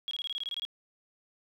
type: tone bursts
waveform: sine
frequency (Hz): 3306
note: G#7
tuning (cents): -9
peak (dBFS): -32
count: 11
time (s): 0.08-0.651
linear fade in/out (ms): 0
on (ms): 31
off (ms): 23
effects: 10-bit